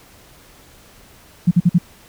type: tone bursts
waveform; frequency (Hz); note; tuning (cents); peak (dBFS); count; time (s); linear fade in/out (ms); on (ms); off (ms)
sine; 174.61; F3; 0; -8; 4; 1.47-1.785; 10; 42; 49
effects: pink hiss -47 dBFS RMS until 2.08 s